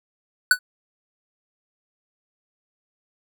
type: tone with exponential decay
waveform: square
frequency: 1489 Hz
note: F#6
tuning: 11 cents sharp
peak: -8 dBFS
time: 0.51-0.59 s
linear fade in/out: 2 ms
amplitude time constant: 16 ms
effects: none

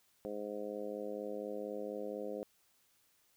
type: harmonic tone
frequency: 104.2 Hz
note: G#2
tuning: 6 cents sharp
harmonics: 2 / 3 / 4 / 5 / 6 / 7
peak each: -48 / -47 / -44 / -42 / -49 / -55 dBFS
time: 0.25-2.43 s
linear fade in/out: 0 ms
effects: white hiss -72 dBFS RMS until 3.36 s

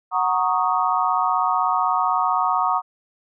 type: chord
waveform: sine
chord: D# minor seventh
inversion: first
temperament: equal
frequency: 740 / 932.3 / 1108.7 / 1244.5 Hz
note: F#5 / A#5 / C#6 / D#6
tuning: 0 / 0 / 0 / 0 cents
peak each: -23 dBFS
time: 0.11-2.82 s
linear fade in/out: 50 ms
effects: none

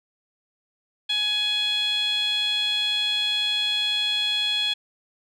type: tone with band-pass filter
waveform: 15% pulse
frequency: 838 Hz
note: G#5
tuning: 15 cents sharp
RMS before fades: -24 dBFS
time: 1.09-4.74 s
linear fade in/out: 10 ms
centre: 3600 Hz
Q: 7.9
effects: none

